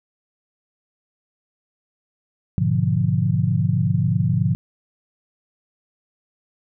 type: chord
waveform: sine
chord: G# diminished seventh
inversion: none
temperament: equal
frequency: 103.83 / 123.47 / 146.83 / 174.61 Hz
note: G#2 / B2 / D3 / F3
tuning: 0 / 0 / 0 / 0 cents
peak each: -22 dBFS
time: 2.58-4.55 s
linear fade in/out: 0 ms
effects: none